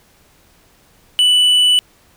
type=tone with tanh clipping; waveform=sine; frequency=2973 Hz; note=F#7; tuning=8 cents sharp; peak=-10 dBFS; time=1.19-1.79 s; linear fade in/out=0 ms; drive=6 dB; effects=pink hiss -52 dBFS RMS until 2.16 s